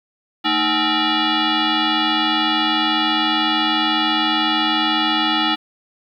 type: tone with frequency modulation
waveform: sine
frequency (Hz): 1291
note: E6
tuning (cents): -37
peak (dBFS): -15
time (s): 0.44-5.56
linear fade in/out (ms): 20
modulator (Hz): 534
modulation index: 4.6
effects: 9-bit